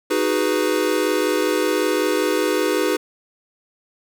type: chord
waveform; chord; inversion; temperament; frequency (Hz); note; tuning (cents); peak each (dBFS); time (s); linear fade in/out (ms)
square; G# minor seventh; second; equal; 311.1 / 370 / 415.3 / 493.9; D#4 / F#4 / G#4 / B4; 0 / 0 / 0 / 0; -24; 0.1-2.97; 10
effects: none